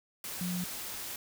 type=tone in noise; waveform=sine; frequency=178.7 Hz; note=F3; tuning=40 cents sharp; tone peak=-32 dBFS; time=0.41-0.64 s; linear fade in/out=2 ms; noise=white; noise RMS=-40 dBFS; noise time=0.24-1.16 s; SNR=+5 dB; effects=none